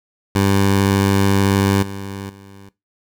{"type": "tone with level steps", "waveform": "15% pulse", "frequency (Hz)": 98.5, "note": "G2", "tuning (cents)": 9, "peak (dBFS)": [-7, -21, -33], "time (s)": [0.35, 2.69], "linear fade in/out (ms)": 5, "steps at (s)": [1.82, 2.29], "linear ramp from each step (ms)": 10, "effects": ["noise-tail reverb RT60 0.2 s tail -18 dB re dry"]}